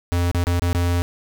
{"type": "tone with dropouts", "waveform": "square", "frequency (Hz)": 87.31, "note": "F2", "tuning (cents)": 0, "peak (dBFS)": -18, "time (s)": [0.12, 1.02], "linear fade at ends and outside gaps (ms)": 0, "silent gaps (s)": [[0.314, 0.347], [0.44, 0.469], [0.595, 0.62], [0.73, 0.748]], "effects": []}